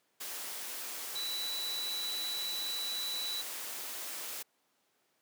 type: tone in noise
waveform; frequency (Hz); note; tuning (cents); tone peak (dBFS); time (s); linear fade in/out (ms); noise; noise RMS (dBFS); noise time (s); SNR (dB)
sine; 3949; B7; -1; -35; 1.15-3.42; 10; white; -41; 0.2-4.43; +3
effects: pink hiss -74 dBFS RMS until 5.21 s + high-pass 300 Hz 12 dB/octave